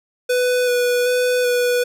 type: tone with vibrato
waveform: square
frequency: 493.9 Hz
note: B4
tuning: in tune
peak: -16 dBFS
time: 0.29-1.84 s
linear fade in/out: 10 ms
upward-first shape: square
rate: 1.3 Hz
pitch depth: 12 cents each way
effects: none